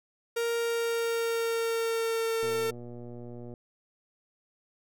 45% pulse tone with pitch glide, 466.2 to 451.1 Hz, A#4 to A4, 0 to +43 cents, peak -27 dBFS, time 0.36-2.71 s, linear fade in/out 10 ms, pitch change -57 cents, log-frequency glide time 0.56-2.57 s
click train, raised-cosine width 2 ms, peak -31 dBFS, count 134, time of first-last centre 2.43-3.538 s, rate 120 Hz
effects none

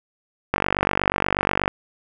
click train, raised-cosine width 0.5 ms, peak -3 dBFS, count 56, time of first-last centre 0.54-1.679 s, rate 48.3 Hz, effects none

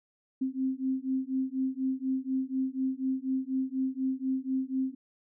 sine beating tone pair, 260.9 / 265 Hz, C4 / C4, -5 / +22 cents, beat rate 4.1 Hz, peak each -31 dBFS, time 0.41-4.95 s, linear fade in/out 10 ms, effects none

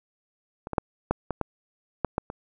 clicks, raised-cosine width 1 ms, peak -21 / -17 / -6 / -8 / -13 / -12 / -9 / -10 / -20 dBFS, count 9, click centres 0.671 / 0.733 / 0.782 / 1.11 / 1.307 / 1.413 / 2.047 / 2.181 / 2.301 s, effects none

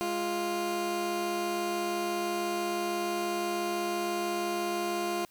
20% pulse tone pair together, 207.6 / 349.2 Hz, G#3 / F4, 0 / 0 cents, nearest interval major sixth, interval 900 cents, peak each -33 / -25 dBFS, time 0.01-5.25 s, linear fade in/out 0 ms, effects white hiss -63 dBFS RMS until 5.3 s

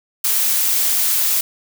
blue noise, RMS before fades -17 dBFS, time 0.24-1.41 s, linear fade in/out 5 ms, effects none

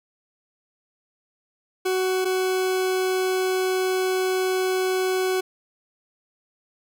40% pulse tone pair in turn, 373.2 / 373.2 Hz, F#4 / F#4, +15 / +15 cents, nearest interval unison, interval 0 cents, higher neither, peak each -20 dBFS, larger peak neither, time 1.85-2.25 / 2.25-5.41 s, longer second, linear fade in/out 10 ms, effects none

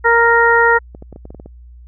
harmonic tone, 465.9 Hz, A#4, 1 cent flat, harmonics 1 / 2 / 3 / 4, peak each -14 / -14 / -14 / -14 dBFS, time 0.04-0.79 s, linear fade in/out 20 ms
clicks, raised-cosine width 2 ms, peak -21 dBFS, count 9, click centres 0.949 / 1.024 / 1.127 / 1.161 / 1.254 / 1.305 / 1.347 / 1.399 / 1.46 s
effects added 60 Hz sine -36 dBFS peak until 1.87 s

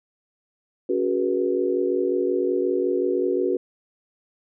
sine tone cluster, 279.5 / 369.1 / 414.6 / 482.7 Hz, C#4 / F#4 / G#4 / B4, +14 / -4 / -3 / -40 cents, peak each -28 / -22 / -29 / -26 dBFS, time 0.89-3.57 s, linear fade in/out 5 ms, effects none

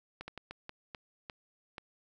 slowing click train, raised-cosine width 0.3 ms, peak -26 dBFS, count 8, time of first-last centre 0.21-1.782 s, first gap 70 ms, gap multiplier 1.38, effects none

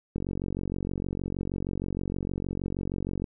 click train, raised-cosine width 3 ms, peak -18 dBFS, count 144, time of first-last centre 0.16-3.242 s, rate 46.4 Hz, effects none

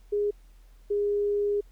sine tone pair in turn, 412.2 / 409.6 Hz, G#4 / G#4, -13 / -24 cents, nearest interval unison, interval 11 cents, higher first, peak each -23 dBFS, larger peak neither, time 0.12-0.31 / 0.9-1.61 s, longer second, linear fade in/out 10 ms, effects added 41 Hz sine -50 dBFS peak until 1.71 s + pink hiss -66 dBFS RMS until 1.71 s

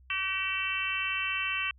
harmonic tone, 382.9 Hz, G4, 41 cents flat, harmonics 3 / 4 / 5 / 6 / 7 / 8, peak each -38 / -38 / -39 / -37 / -31 / -38 dBFS, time 0.1-1.71 s, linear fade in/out 2 ms, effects added 64 Hz sine -54 dBFS peak until 1.78 s

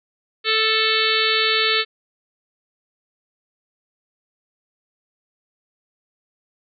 harmonic tone with a mistuned harmonic, 440 Hz, A4, in tune, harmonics 1 / 3 / 4 / 5 / 6 / 7 / 8 / 9 / 10, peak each -25 / -25 / -25 / -25 / -25 / -25 / -25 / -25 / -25 dBFS, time 0.44-1.85 s, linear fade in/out 50 ms, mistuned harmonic 9, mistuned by -33 cents, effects none

